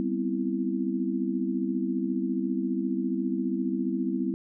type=chord; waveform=sine; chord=C major seventh; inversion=second; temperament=equal; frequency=196 / 246.9 / 261.6 / 329.6 Hz; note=G3 / B3 / C4 / E4; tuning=0 / 0 / 0 / 0 cents; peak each=-31 dBFS; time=0-4.34 s; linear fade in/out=0 ms; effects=none